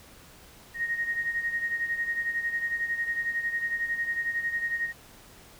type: beating tone pair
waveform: sine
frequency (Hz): 1864.7 / 1875.7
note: A#6 / A#6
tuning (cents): 0 / +10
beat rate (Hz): 11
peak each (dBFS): -28 / -34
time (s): 0.74-4.93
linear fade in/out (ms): 50
effects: pink hiss -52 dBFS RMS until 5.59 s